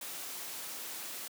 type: noise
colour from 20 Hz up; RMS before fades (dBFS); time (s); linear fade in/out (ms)
white; -42; 0.01-1.28; 5
effects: high-pass 200 Hz 12 dB/octave